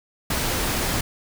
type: noise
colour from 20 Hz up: pink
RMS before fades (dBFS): -24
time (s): 0.3-1.01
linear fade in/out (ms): 5
effects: none